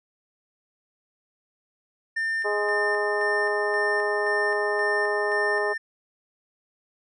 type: tone with tremolo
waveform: triangle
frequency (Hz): 1800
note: A6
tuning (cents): +39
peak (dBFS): -22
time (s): 2.16-5.78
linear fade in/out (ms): 10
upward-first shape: square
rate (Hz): 1.9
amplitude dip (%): 35
type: harmonic tone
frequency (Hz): 207.7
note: G#3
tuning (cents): 0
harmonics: 2 / 3 / 4 / 5 / 6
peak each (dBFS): -26 / -30 / -32 / -34 / -36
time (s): 2.44-5.74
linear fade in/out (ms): 20
effects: resampled to 24000 Hz